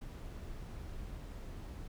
brown noise, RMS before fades -45 dBFS, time 0.01-1.88 s, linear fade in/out 10 ms, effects none

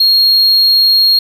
triangle tone, 4266 Hz, C8, 33 cents sharp, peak -5 dBFS, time 0-1.19 s, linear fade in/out 5 ms, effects none

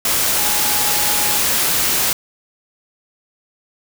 sine tone in noise, 835 Hz, G#5, 9 cents sharp, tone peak -27 dBFS, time 0.38-1.37 s, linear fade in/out 2 ms, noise white, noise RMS -17 dBFS, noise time 0.05-2.13 s, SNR -13 dB, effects none

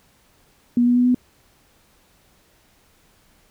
sine tone with pitch steps, 241 / 243.7 / 246.3 / 249.1 Hz, B3 / B3 / B3 / B3, -42 / -23 / -5 / +15 cents, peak -13 dBFS, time 0.77-1.146 s, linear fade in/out 2 ms, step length 94 ms, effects pink hiss -58 dBFS RMS until 3.5 s

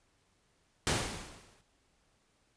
pink noise with exponential decay, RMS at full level -27 dBFS, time 0.87-1.61 s, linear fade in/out 0 ms, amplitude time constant 160 ms, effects pink hiss -72 dBFS RMS until 2.56 s + resampled to 22050 Hz

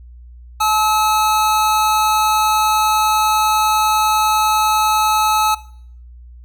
square tone pair together, 860 / 1290 Hz, A5 / E6, -40 / -38 cents, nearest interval perfect fifth, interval 702 cents, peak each -17 dBFS, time 0.6-5.55 s, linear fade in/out 10 ms, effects noise-tail reverb RT60 0.6 s tail -19 dB re dry + added 60 Hz sine -36 dBFS peak until 6.44 s

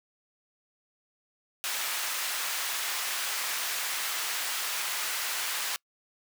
pink high-pass noise, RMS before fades -32 dBFS, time 1.64-5.76 s, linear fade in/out 0 ms, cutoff 1300 Hz, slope 12 dB/octave, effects noise-tail reverb RT60 0.1 s tail -26 dB re dry

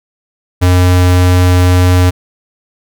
square tone, 90.2 Hz, F#2, 44 cents flat, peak -6 dBFS, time 0.61-2.11 s, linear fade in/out 20 ms, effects none

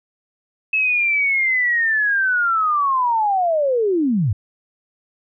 sine linear sweep, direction down, 2603 to 87.31 Hz, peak -15 dBFS, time 0.73-4.33 s, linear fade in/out 5 ms, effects none

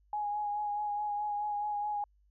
sine tone with vibrato, 830.6 Hz, G#5, in tune, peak -31 dBFS, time 0.13-2.04 s, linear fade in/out 2 ms, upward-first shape sine, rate 4.7 Hz, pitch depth 21 cents each way, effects added 50 Hz sine -64 dBFS peak until 2.3 s

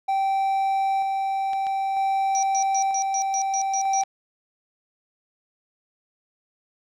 triangle tone with tremolo, 778 Hz, G5, 13 cents flat, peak -18 dBFS, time 0.08-4.04 s, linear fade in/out 10 ms, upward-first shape square, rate 0.53 Hz, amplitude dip 25%
clicks, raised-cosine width 0.2 ms, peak -22 dBFS, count 3, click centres 1.533 / 1.668 / 4.035 s
sine tone bursts, 5800 Hz, F#8, 35 cents flat, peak -25 dBFS, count 9, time 2.35-4.012 s, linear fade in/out 0 ms, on 78 ms, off 120 ms
effects none

